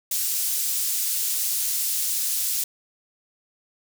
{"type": "high-pass noise", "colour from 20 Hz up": "pink", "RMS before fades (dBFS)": -25, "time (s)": [0.11, 2.64], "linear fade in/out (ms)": 5, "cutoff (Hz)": 7200, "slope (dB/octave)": 12, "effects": []}